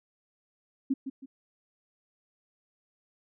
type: tone with echo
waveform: sine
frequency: 267.7 Hz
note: C4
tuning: 40 cents sharp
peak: -23 dBFS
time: 0.9-0.94 s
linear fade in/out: 10 ms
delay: 160 ms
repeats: 2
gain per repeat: -9 dB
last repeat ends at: 1.26 s
effects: none

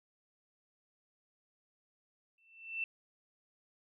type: tone with exponential growth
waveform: sine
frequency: 2675 Hz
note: E7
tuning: 25 cents sharp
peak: -31 dBFS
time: 2.38-2.84 s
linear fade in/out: 2 ms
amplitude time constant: 100 ms
effects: none

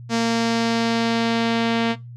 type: tone with low-pass filter sweep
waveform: sawtooth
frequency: 230 Hz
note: A#3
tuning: 23 cents flat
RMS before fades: -20 dBFS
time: 0.09-1.96 s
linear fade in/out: 50 ms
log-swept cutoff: 5800 to 3400 Hz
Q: 1.7
effects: noise-tail reverb RT60 0.2 s tail -17 dB re dry + added 120 Hz sine -35 dBFS peak until 2.16 s

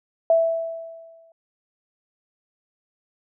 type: tone with exponential decay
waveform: sine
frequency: 659.3 Hz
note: E5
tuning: in tune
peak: -12 dBFS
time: 0.3-1.32 s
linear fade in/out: 2 ms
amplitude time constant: 220 ms
effects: none

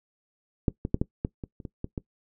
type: clicks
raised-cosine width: 3 ms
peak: -9 / -16 / -9 / -11 / -13 / -22 / -30 / -23 / -18 / -18 dBFS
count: 10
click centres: 0.682 / 0.851 / 0.944 / 1.015 / 1.249 / 1.438 / 1.602 / 1.652 / 1.844 / 1.978 s
effects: noise-tail reverb RT60 0.1 s tail -20 dB re dry

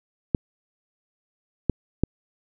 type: clicks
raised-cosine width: 3 ms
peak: -6 dBFS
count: 3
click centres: 0.348 / 1.697 / 2.036 s
effects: none

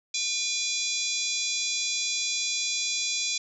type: harmonic tone with a mistuned harmonic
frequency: 805 Hz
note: G5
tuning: 46 cents sharp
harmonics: 3 / 4 / 5 / 6 / 7 / 8 / 9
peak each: -34 / -34 / -34 / -34 / -34 / -34 / -34 dBFS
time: 0.14-3.38 s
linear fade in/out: 5 ms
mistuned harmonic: 4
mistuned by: +110 cents
effects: none

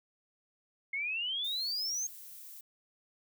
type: exponential sweep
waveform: sine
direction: up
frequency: 2134 to 6530 Hz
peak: -32 dBFS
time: 0.93-2.07 s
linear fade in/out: 5 ms
type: noise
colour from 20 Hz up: violet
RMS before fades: -49 dBFS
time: 1.44-2.61 s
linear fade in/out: 5 ms
effects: none

